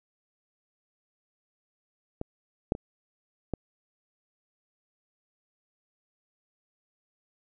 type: clicks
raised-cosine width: 2 ms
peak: -19 / -10 / -23 / -16 dBFS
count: 4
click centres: 2.214 / 2.721 / 2.751 / 3.537 s
effects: none